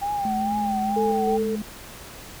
sine tone with vibrato, 791 Hz, G5, 15 cents sharp, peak -23 dBFS, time 0.01-1.38 s, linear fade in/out 20 ms, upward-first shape triangle, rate 2.2 Hz, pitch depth 95 cents each way
sine tone with pitch glide, 214.6 to 210.9 Hz, A3 to G#3, -43 to +27 cents, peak -26 dBFS, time 0.25-1.62 s, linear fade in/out 2 ms, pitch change -30 cents, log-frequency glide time 0.45-0.76 s
sine tone with tremolo, 443 Hz, A4, 12 cents sharp, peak -21 dBFS, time 0.96-1.56 s, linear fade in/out 10 ms, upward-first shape square, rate 3.2 Hz, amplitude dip 30%
effects pink hiss -41 dBFS RMS until 2.4 s

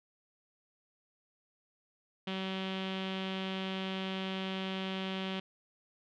sawtooth tone with low-pass filter, 190 Hz, F#3, 46 cents sharp, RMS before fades -37 dBFS, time 2.27-5.4 s, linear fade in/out 5 ms, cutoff 3200 Hz, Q 4.4, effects none

